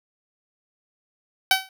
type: tone with exponential decay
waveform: 10% pulse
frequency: 763 Hz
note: G5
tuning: 47 cents flat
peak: -4 dBFS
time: 1.51-1.69 s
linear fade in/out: 2 ms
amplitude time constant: 39 ms
effects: none